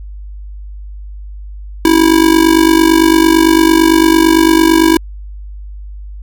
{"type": "tone with amplitude modulation", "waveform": "square", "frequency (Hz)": 325.8, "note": "E4", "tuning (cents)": -20, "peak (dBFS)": -3, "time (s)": [1.85, 4.97], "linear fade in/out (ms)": 2, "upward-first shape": "sine", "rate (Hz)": 48.9, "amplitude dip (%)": 80, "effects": ["added 50 Hz sine -25 dBFS peak until 6.22 s"]}